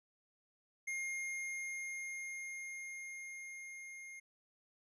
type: tone with level ramp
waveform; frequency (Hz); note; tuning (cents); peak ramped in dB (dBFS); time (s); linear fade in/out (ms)
square; 2130; C7; +30; -38 to -49; 0.87-4.2; 10
effects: low-pass 11000 Hz 12 dB/octave